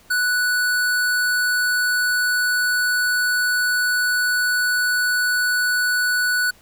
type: tone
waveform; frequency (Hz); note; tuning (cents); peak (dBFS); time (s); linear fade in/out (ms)
square; 1480; F#6; 0; -18; 0.1-6.51; 10
effects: pink hiss -52 dBFS RMS until 6.61 s